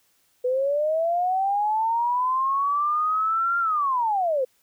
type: linear two-way sweep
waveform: sine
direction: up then down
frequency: 492.1 to 1396 to 492.1 Hz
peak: -20 dBFS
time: 0.44-4.45 s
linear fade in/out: 10 ms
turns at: 3.59 s
effects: white hiss -65 dBFS RMS until 4.62 s